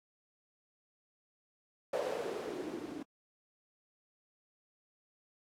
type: noise with low-pass filter sweep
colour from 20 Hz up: violet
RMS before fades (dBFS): -39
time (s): 1.93-3.03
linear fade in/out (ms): 5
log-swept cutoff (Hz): 550 to 280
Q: 5.1
effects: AAC 64 kbps

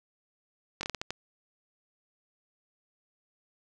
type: slowing click train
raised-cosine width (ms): 0.2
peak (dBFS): -16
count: 7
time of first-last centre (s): 0.81-1.106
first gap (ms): 21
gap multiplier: 1.34
effects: none

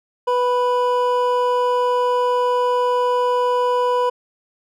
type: tone pair together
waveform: triangle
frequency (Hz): 493.9 / 987.8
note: B4 / B5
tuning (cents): 0 / 0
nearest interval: octave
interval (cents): 1200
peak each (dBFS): -16 / -17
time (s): 0.27-4.1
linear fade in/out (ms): 10
effects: none

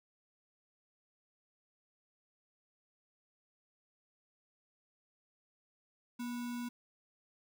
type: tone with sample-and-hold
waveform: sine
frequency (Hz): 240.4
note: B3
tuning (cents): -46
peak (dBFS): -37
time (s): 6.19-6.69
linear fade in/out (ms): 10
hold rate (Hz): 1225
effects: none

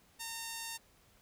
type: tone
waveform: 5% pulse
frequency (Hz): 914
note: A#5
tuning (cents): -34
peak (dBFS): -28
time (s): 0.19-0.78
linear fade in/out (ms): 20
effects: pink hiss -66 dBFS RMS until 1.21 s

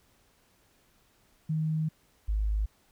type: tone pair in turn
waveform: sine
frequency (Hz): 157 / 52.39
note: D#3 / G#1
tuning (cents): +16 / +16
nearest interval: octave + perfect fifth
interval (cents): 1900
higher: first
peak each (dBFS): -26 / -25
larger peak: second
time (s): 1.49-1.89 / 2.28-2.66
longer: first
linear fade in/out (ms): 10
effects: pink hiss -66 dBFS RMS until 2.91 s

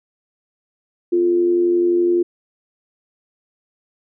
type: tone with amplitude modulation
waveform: sine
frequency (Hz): 349.2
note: F4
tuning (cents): 0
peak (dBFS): -11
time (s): 1.12-2.23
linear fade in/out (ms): 10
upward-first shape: sine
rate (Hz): 91.7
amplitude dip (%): 45
effects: none

